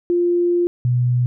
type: tone pair in turn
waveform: sine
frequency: 349.2 / 123.21 Hz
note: F4 / B2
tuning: 0 / -4 cents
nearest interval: octave + tritone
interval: 1804 cents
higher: first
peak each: -14 dBFS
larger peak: neither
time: 0.1-0.67 / 0.85-1.26 s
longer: first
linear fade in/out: 0 ms
effects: none